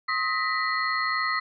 sine tone cluster, 1066 / 1267 / 1861 / 1984 / 4237 Hz, C6 / D#6 / A#6 / B6 / C8, +32 / +31 / -3 / +7 / +21 cents, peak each -34 / -27 / -34 / -28 / -34 dBFS, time 0.08-1.4 s, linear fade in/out 10 ms, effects none

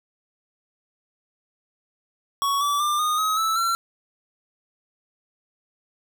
square tone with pitch steps, 1117 / 1153.7 / 1191.7 / 1230.8 / 1271.3 / 1313.1 / 1356.3 Hz, C#6 / D6 / D6 / D#6 / D#6 / E6 / E6, +13 / -31 / +25 / -19 / +37 / -7 / +49 cents, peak -21 dBFS, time 2.42-3.75 s, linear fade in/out 0 ms, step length 190 ms, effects none

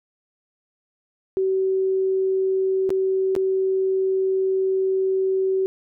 sine tone with dropouts, 380.8 Hz, F#4, 50 cents sharp, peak -18 dBFS, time 1.37-5.66 s, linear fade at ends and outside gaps 0 ms, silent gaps 2.893-2.904 / 3.352-3.363 s, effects none

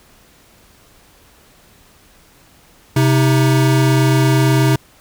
square tone pair together, 131.71 / 316.8 Hz, C3 / D#4, +12 / +31 cents, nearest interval octave + minor third, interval 1519 cents, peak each -12 / -18 dBFS, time 2.96-4.76 s, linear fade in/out 5 ms, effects pink hiss -49 dBFS RMS until 5 s

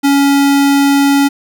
square tone, 280 Hz, C#4, 18 cents sharp, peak -8 dBFS, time 0.03-1.29 s, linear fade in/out 20 ms, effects none

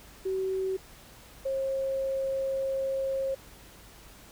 sine tone pair in turn, 380 / 537.4 Hz, F#4 / C5, +46 / +46 cents, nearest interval tritone, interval 600 cents, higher second, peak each -27 dBFS, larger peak neither, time 0.25-0.77 / 1.45-3.35 s, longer second, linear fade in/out 10 ms, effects added 50 Hz sine -56 dBFS peak until 4.31 s + pink hiss -52 dBFS RMS until 4.31 s

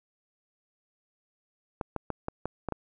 clicks, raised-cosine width 1 ms, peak -17 dBFS, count 7, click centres 1.812 / 1.963 / 2.103 / 2.284 / 2.456 / 2.687 / 2.723 s, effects none

